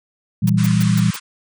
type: chord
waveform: sine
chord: E diminished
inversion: second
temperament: equal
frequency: 116.54 / 164.81 / 196 Hz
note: Bb2 / E3 / G3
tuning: 0 / 0 / 0 cents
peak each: -17 dBFS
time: 0.42-1.11 s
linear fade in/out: 10 ms
type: noise bursts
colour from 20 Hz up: white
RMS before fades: -29 dBFS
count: 5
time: 0.47-1.165 s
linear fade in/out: 5 ms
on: 27 ms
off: 140 ms
type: band-pass noise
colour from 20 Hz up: pink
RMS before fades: -32 dBFS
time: 0.57-1.2 s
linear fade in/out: 20 ms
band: 1000 to 9800 Hz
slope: 96 dB/octave
effects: none